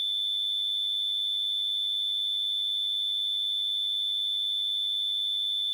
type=tone with amplitude modulation; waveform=sine; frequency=3512 Hz; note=A7; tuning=4 cents flat; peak=-22 dBFS; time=0-5.73 s; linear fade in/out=0 ms; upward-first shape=sine; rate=100 Hz; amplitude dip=75%; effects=tanh soft clip ceiling -19 dBFS + 9-bit